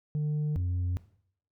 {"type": "tone pair in turn", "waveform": "sine", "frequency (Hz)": [150.1, 89.46], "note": ["D3", "F2"], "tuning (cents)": [38, 42], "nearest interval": "major sixth", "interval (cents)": 896, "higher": "first", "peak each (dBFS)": -24, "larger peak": "neither", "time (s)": [[0.15, 0.56], [0.56, 0.97]], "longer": "neither", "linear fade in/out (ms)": 0, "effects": ["noise-tail reverb RT60 0.6 s tail -18 dB re dry", "tanh soft clip ceiling -26 dBFS"]}